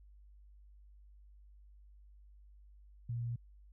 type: tone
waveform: sine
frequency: 118.5 Hz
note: A#2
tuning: 29 cents sharp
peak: -35 dBFS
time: 3.09-3.36 s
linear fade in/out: 5 ms
effects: added 50 Hz sine -56 dBFS peak until 3.72 s